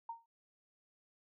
sine tone with exponential decay, 922 Hz, A#5, 19 cents flat, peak -37 dBFS, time 0.09-0.26 s, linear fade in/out 5 ms, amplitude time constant 36 ms, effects none

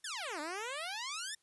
10% pulse exponential two-way sweep, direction down then up, 1839 to 287.4 to 1839 Hz, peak -30 dBFS, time 0.04-1.35 s, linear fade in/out 5 ms, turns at 0.4 s, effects white hiss -74 dBFS RMS until 1.42 s + resampled to 24000 Hz

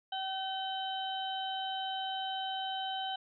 harmonic tone, 766 Hz, G5, 40 cents flat, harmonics 1 / 2 / 4 / 5, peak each -36 / -45 / -39 / -46 dBFS, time 0.12-3.16 s, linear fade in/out 5 ms, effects none

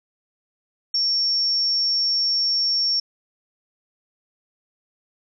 sine tone, 5480 Hz, F8, 34 cents flat, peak -18 dBFS, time 0.94-3 s, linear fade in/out 5 ms, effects none

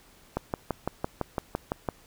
click train, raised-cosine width 1 ms, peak -13 dBFS, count 10, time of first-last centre 0.37-1.888 s, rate 5.93 Hz, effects pink hiss -57 dBFS RMS until 2.06 s

